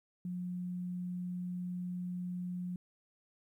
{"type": "tone", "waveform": "sine", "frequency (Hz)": 179.2, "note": "F3", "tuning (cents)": 45, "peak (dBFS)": -36, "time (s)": [0.25, 2.76], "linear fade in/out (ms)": 2, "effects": ["12-bit"]}